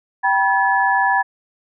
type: tone cluster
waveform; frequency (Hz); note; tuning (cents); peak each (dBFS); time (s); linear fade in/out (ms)
sine; 781 / 972 / 1715; G5 / B5 / A6; -7 / -28 / -45; -18; 0.23-1.23; 20
effects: none